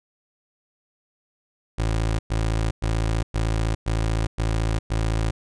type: tone bursts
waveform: 25% pulse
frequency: 55 Hz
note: A1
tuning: in tune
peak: -17 dBFS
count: 7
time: 1.78-5.31 s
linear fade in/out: 10 ms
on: 410 ms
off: 110 ms
effects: resampled to 22050 Hz